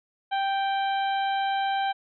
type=harmonic tone; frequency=784 Hz; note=G5; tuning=in tune; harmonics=1 / 2 / 3 / 4 / 5; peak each=-24 / -33 / -40 / -37 / -42 dBFS; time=0.31-1.93 s; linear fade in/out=20 ms; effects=none